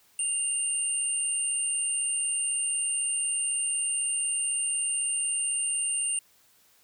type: tone pair together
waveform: sine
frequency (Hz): 2794 / 8932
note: F7 / C#9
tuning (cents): 0 / +12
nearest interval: octave + minor sixth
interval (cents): 2012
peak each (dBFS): -35 / -26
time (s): 0.19-6.19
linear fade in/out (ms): 2
effects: white hiss -62 dBFS RMS until 6.83 s